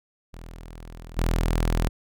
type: tone with level steps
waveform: sawtooth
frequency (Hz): 41.2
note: E1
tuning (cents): 0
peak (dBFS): -35 / -17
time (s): 0.33-1.89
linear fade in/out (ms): 10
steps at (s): 1.17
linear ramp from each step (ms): 2
effects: none